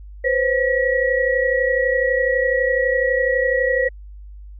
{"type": "tone cluster", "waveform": "sine", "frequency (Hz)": [501, 533, 1920], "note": ["B4", "C5", "B6"], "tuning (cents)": [25, 32, -49], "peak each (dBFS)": -20, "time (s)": [0.24, 3.89], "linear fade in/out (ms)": 10, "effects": ["added 50 Hz sine -35 dBFS peak until 4.59 s"]}